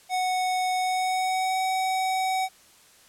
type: tone with pitch glide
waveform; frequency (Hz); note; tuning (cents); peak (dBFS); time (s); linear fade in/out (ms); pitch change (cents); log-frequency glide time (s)
square; 739 to 754.5; F#5 to F#5; -2 to +34; -24; 0.09-2.49; 50; +36; 0.77-1.61
effects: white hiss -55 dBFS RMS until 3.08 s + low-pass 11000 Hz 12 dB/octave